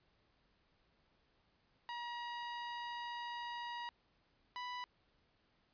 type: tone pair in turn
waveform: sawtooth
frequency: 954 / 988.6 Hz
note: A#5 / B5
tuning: +40 / +1 cents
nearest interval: minor second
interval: 61 cents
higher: second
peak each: -38 / -38 dBFS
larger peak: neither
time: 1.89-3.89 / 4.56-4.84 s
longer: first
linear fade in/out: 0 ms
effects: pink hiss -75 dBFS RMS until 5.73 s + resampled to 11025 Hz